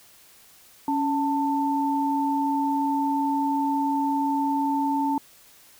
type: tone pair together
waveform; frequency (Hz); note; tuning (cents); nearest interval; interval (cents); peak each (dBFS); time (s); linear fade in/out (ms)
sine; 279.2 / 888.6; C#4 / A5; +13 / +17; octave + minor sixth; 2004; -24; 0.88-5.18; 2
effects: white hiss -53 dBFS RMS until 5.79 s